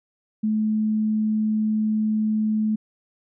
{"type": "tone", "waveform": "sine", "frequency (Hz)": 215.8, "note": "A3", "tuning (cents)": -33, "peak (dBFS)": -19, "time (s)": [0.43, 2.76], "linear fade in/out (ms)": 10, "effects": []}